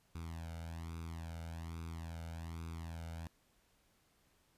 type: tone with flanger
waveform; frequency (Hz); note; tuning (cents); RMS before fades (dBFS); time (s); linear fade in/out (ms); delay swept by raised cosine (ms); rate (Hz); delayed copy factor
sawtooth; 82.6; E2; +4; -45; 0.15-3.27; 0; 0.81 to 1.38; 1.2; +0.8
effects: pink hiss -73 dBFS RMS until 4.57 s + resampled to 32000 Hz